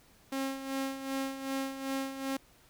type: tone with tremolo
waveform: sawtooth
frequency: 269.5 Hz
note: C#4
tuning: 49 cents flat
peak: -27 dBFS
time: 0.32-2.37 s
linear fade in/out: 5 ms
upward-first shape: sine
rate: 2.6 Hz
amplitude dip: 65%
effects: pink hiss -62 dBFS RMS until 2.69 s